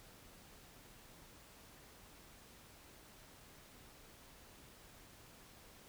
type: silence
effects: pink hiss -60 dBFS RMS until 5.88 s